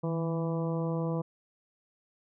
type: harmonic tone with a mistuned harmonic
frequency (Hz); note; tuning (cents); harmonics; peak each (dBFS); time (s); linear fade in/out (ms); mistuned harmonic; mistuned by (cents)
165.6; E3; +8; 1 / 2 / 3 / 4 / 5 / 6 / 7; -30 / -37 / -35 / -42 / -47 / -43 / -48; 0.03-1.22; 10; 1; -46
effects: none